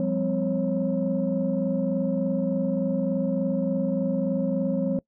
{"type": "tone cluster", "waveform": "sine", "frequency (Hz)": [176.9, 200.3, 257.7, 546], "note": ["F3", "G3", "C4", "C#5"], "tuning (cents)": [23, 38, -26, -26], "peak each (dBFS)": [-27, -27, -27, -27], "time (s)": [0, 4.99], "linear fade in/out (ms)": 2, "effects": ["noise-tail reverb RT60 0.1 s tail -24 dB re dry", "tanh soft clip ceiling -15 dBFS"]}